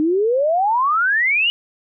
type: exponential sweep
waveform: sine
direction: up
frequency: 299.1 to 2959 Hz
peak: -14 dBFS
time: 0-1.5 s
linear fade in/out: 0 ms
effects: none